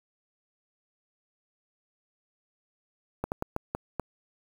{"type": "slowing click train", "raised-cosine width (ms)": 1, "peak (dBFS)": -15, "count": 6, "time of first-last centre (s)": [3.24, 3.997], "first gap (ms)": 79, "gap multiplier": 1.33, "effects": ["7-bit"]}